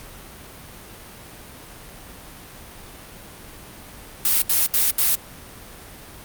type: noise bursts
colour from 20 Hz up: blue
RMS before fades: -18 dBFS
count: 4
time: 4.25-5.152 s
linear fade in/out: 2 ms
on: 170 ms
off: 74 ms
effects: pink hiss -41 dBFS RMS until 6.24 s + Opus 48 kbps